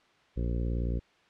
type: harmonic tone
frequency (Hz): 58.8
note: A#1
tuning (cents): +16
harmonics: 1 / 2 / 3 / 4 / 5 / 6 / 7 / 8 / 9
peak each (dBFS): -29 / -35 / -39 / -41 / -43 / -45 / -46 / -47 / -48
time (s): 0.36-1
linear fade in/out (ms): 20
effects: white hiss -63 dBFS RMS until 1.29 s + low-pass 3000 Hz 12 dB/octave